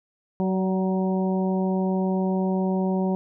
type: harmonic tone with a mistuned harmonic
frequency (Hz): 187.8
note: F#3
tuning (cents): +26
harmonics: 1 / 2 / 3 / 4 / 5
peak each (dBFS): -22 / -28 / -32 / -34 / -36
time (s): 0.4-3.15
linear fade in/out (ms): 0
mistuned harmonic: 3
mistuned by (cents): +20
effects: none